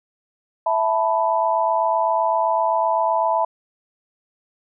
sine chord, E suspended fourth, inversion none, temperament equal, 659.3 / 880 / 987.8 Hz, E5 / A5 / B5, 0 / 0 / 0 cents, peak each -21 dBFS, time 0.66-3.45 s, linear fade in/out 5 ms, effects none

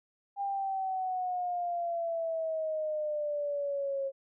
sine exponential sweep, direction down, 803 to 541 Hz, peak -30 dBFS, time 0.36-4.12 s, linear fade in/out 50 ms, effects none

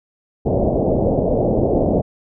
white low-pass noise, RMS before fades -17 dBFS, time 0.45-2.02 s, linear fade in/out 20 ms, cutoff 670 Hz, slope 48 dB/octave, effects none

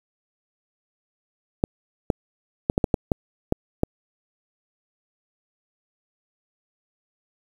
clicks, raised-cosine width 2 ms, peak -5 dBFS, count 9, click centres 1.639 / 2.102 / 2.699 / 2.779 / 2.842 / 2.942 / 3.118 / 3.524 / 3.834 s, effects 7-bit

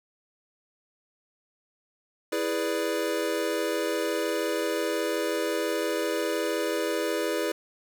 square chord, E dominant seventh, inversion none, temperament equal, 329.6 / 415.3 / 493.9 / 587.3 Hz, E4 / G#4 / B4 / D5, 0 / 0 / 0 / 0 cents, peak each -32 / -32 / -32 / -33 dBFS, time 2.32-7.52 s, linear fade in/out 5 ms, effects none

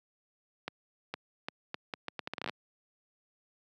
accelerating click train, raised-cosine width 0.3 ms, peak -19 dBFS, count 16, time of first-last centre 0.68-2.495 s, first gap 460 ms, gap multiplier 0.75, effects high-pass 150 Hz 12 dB/octave

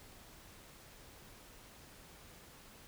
silence, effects pink hiss -57 dBFS RMS until 2.87 s

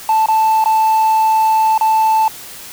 triangle tone with dropouts, 880 Hz, A5, in tune, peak -7 dBFS, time 0.09-2.28 s, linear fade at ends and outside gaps 2 ms, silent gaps 0.26-0.285 / 0.641-0.658 / 1.778-1.81 s, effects tanh soft clip ceiling -4 dBFS + white hiss -33 dBFS RMS until 2.72 s

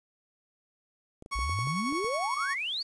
clicks, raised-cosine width 2 ms, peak -32 dBFS, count 8, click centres 1.224 / 1.261 / 1.39 / 1.495 / 1.589 / 1.672 / 1.925 / 2.045 s
30% pulse tone with tremolo, 1108.7 Hz, C#6, in tune, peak -27 dBFS, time 1.31-2.55 s, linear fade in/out 20 ms, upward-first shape sine, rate 11 Hz, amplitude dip 35%
sine exponential sweep, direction up, 52.1 to 4699 Hz, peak -30 dBFS, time 1.35-2.83 s, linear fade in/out 10 ms
effects resampled to 22050 Hz + 9-bit

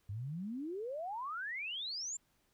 sine exponential sweep, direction up, 94.7 to 7459 Hz, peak -38 dBFS, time 0.09-2.17 s, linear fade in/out 5 ms, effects pink hiss -75 dBFS RMS until 2.53 s

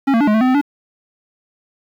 square tone with pitch steps, 274.1 / 228.2 / 290.8 / 211.6 / 220.1 / 255 / 257.3 / 288.2 Hz, C#4 / A#3 / D4 / G#3 / A3 / C4 / C4 / D4, -19 / -37 / -17 / +33 / +1 / -44 / -29 / -33 cents, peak -12 dBFS, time 0.07-0.614 s, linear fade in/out 10 ms, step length 68 ms, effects low-pass 2000 Hz 12 dB/octave + 7-bit

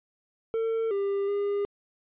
triangle tone with pitch steps, 451.1 / 398 / 405.2 Hz, A4 / G4 / G#4, +43 / +26 / -43 cents, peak -23 dBFS, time 0.54-1.65 s, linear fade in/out 0 ms, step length 370 ms, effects resampled to 8000 Hz

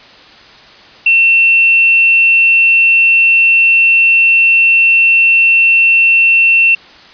sine tone, 2700 Hz, E7, 41 cents sharp, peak -5 dBFS, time 1.06-6.75 s, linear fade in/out 5 ms, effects white hiss -38 dBFS RMS until 7.13 s + resampled to 11025 Hz

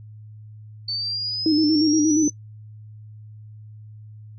sine exponential sweep, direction up, 4500 to 6100 Hz, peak -24 dBFS, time 0.88-2.3 s, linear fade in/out 5 ms
sine tone with vibrato, 307.1 Hz, D#4, 23 cents flat, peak -15 dBFS, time 1.46-2.28 s, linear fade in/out 2 ms, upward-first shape square, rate 8.5 Hz, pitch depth 57 cents each way
effects noise-tail reverb RT60 0.1 s tail -20 dB re dry + added 107 Hz sine -39 dBFS peak until 4.38 s

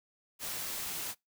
white noise, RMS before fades -38 dBFS, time 0.39-1.15 s, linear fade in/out 50 ms, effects noise-tail reverb RT60 0.2 s tail -26 dB re dry

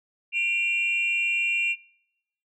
sine tone pair together, 2385 / 2758 Hz, D7 / F7, +26 / -22 cents, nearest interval minor third, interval 252 cents, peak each -24 dBFS, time 0.32-1.76 s, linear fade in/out 50 ms, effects noise-tail reverb RT60 0.9 s tail -26 dB re dry + tanh soft clip ceiling -16 dBFS

